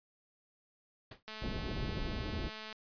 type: noise with exponential decay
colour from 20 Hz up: pink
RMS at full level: -44 dBFS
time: 1.11-1.23 s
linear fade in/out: 5 ms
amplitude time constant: 25 ms
type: click train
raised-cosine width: 0.2 ms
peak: -28 dBFS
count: 315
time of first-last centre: 1.28-2.727 s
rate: 217 Hz
type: low-pass noise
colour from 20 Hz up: pink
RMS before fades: -38 dBFS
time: 1.41-2.5 s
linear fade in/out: 20 ms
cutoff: 410 Hz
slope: 12 dB/octave
effects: resampled to 11025 Hz